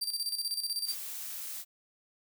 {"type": "tone with tremolo", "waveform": "sawtooth", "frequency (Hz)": 4699, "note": "D8", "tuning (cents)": 0, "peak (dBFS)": -27, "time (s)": [0.01, 0.95], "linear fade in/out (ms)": 10, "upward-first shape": "square", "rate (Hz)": 16, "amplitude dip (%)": 65}
{"type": "noise", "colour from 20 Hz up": "blue", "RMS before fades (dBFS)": -40, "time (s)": [0.85, 1.65], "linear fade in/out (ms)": 50}
{"effects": []}